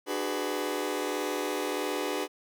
sawtooth chord, G# half-diminished seventh, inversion second, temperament just, 299 / 373.8 / 415.3 / 498.4 Hz, D4 / F#4 / G#4 / B4, +31 / +18 / 0 / +16 cents, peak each -31 dBFS, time 0.06-2.28 s, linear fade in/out 50 ms, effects none

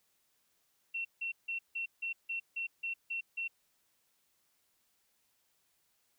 sine tone bursts, 2715 Hz, F7, 50 cents flat, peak -34 dBFS, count 10, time 0.94-3.48 s, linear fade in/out 10 ms, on 110 ms, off 160 ms, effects white hiss -75 dBFS RMS until 6.18 s

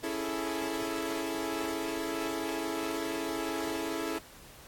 sawtooth chord, A major seventh, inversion first, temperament equal, 277.2 / 329.6 / 415.3 / 440 Hz, C#4 / E4 / G#4 / A4, 0 / 0 / 0 / 0 cents, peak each -35 / -31 / -36 / -35 dBFS, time 0.03-4.19 s, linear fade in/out 10 ms, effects pink hiss -52 dBFS RMS until 4.67 s + AAC 64 kbps

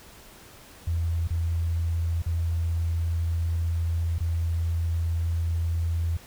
sine tone with dropouts, 83.5 Hz, E2, 23 cents sharp, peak -23 dBFS, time 0.87-6.17 s, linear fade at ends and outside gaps 5 ms, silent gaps 1.275-1.304 / 2.221-2.261 / 4.184-4.205 s, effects pink hiss -49 dBFS RMS until 6.26 s

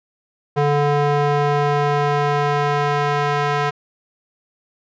square tone with band-pass filter sweep, 145.2 Hz, D3, 19 cents flat, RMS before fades -18 dBFS, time 0.56-3.71 s, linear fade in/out 20 ms, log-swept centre 630 to 1200 Hz, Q 0.84, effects resampled to 16000 Hz

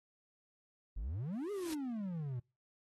triangle exponential two-way sweep, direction up then down, 42.1 to 425 to 117.4 Hz, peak -35 dBFS, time 0.96-2.4 s, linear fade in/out 10 ms, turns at 1.51 s
white noise with exponential growth, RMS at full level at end -43 dBFS, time 1.32-1.74 s, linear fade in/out 5 ms, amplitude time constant 91 ms
effects noise-tail reverb RT60 0.3 s tail -26 dB re dry + AAC 32 kbps

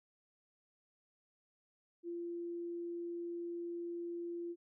sine tone, 343.6 Hz, F4, 28 cents flat, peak -39 dBFS, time 2.03-4.56 s, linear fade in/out 50 ms, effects none

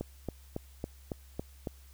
click train, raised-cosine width 2 ms, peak -21 dBFS, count 7, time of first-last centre 0.01-1.672 s, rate 3.61 Hz, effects added 67 Hz sine -52 dBFS peak until 1.93 s + white hiss -62 dBFS RMS until 1.93 s

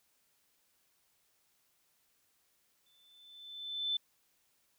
sine tone with exponential growth, 3525 Hz, A7, 2 cents sharp, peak -29 dBFS, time 2.86-3.97 s, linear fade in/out 5 ms, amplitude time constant 240 ms, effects white hiss -74 dBFS RMS until 4.78 s

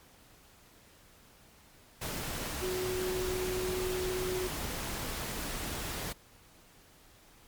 sine tone in noise, 368.7 Hz, F#4, 6 cents flat, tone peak -32 dBFS, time 2.62-4.48 s, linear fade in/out 10 ms, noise pink, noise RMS -37 dBFS, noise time 2.01-6.13 s, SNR +2 dB, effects pink hiss -59 dBFS RMS until 7.47 s + MP3 96 kbps

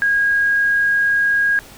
sine tone, 1636 Hz, G#6, 26 cents flat, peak -13 dBFS, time 0.02-1.59 s, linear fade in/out 0 ms, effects pink hiss -41 dBFS RMS until 1.77 s

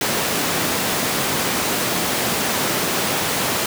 pink high-pass noise, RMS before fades -21 dBFS, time 0.01-3.66 s, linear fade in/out 2 ms, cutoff 180 Hz, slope 12 dB/octave, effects none

